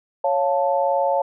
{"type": "chord", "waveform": "sine", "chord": "Db augmented", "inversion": "none", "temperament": "equal", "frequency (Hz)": [554.4, 698.5, 880], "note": ["Db5", "F5", "A5"], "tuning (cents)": [0, 0, 0], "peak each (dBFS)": [-20, -23, -22], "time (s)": [0.24, 1.22], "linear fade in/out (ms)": 5, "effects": []}